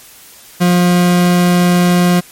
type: tone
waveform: 40% pulse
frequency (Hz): 177.2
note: F3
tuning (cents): +25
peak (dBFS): -7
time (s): 0.6-2.21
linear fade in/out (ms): 20
effects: white hiss -39 dBFS RMS until 2.31 s + MP3 64 kbps